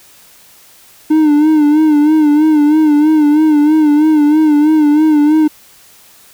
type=tone with vibrato; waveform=triangle; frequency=303.2 Hz; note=D#4; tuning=45 cents flat; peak=-4 dBFS; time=1.1-5.48 s; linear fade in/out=10 ms; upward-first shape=sine; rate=3.1 Hz; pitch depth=64 cents each way; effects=white hiss -43 dBFS RMS until 6.33 s